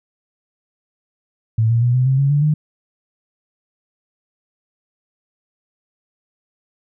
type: tone with pitch steps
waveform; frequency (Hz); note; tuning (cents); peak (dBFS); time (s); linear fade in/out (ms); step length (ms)
sine; 111.5 / 116.5 / 121.73 / 127.2 / 132.9 / 138.87 / 145.1 / 151.61; A2 / A#2 / B2 / C3 / C3 / C#3 / D3 / D#3; +23 / -1 / -25 / -48 / +27 / +3 / -21 / -45; -12; 1.58-2.54; 5; 120
effects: none